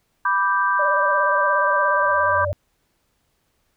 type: chord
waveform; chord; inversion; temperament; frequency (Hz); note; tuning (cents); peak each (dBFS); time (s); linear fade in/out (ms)
sine; G major; first; equal; 987.8 / 1174.7 / 1568; B5 / D6 / G6; 0 / 0 / 0; -21; 0.25-2.45; 5
type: tone with vibrato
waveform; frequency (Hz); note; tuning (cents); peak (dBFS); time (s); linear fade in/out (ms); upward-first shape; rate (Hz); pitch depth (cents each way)
sine; 587; D5; -1; -22; 0.79-2.52; 5; square; 17; 38
type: tone with exponential growth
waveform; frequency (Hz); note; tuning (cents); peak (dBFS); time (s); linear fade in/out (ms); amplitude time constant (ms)
sine; 92.5; F#2; 0; -23; 1.84-2.53; 0; 150
effects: pink hiss -68 dBFS RMS until 3.76 s